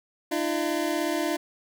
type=tone pair together; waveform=25% pulse; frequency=303.2 / 340 Hz; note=D#4 / F4; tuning=-45 / -46 cents; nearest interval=major second; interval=199 cents; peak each=-24 dBFS; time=0.31-1.37 s; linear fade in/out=10 ms; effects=none